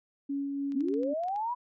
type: tone with tremolo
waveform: sine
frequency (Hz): 279.7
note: C#4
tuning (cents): +16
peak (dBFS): -29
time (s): 0.29-1.14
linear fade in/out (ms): 10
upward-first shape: sine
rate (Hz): 3.4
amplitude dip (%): 25
type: clicks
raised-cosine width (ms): 0.2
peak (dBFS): -36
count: 8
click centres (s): 0.721 / 0.807 / 0.885 / 0.94 / 1.033 / 1.236 / 1.284 / 1.361
type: linear sweep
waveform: sine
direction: up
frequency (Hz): 229.6 to 998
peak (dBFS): -29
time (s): 0.74-1.55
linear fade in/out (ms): 20
effects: none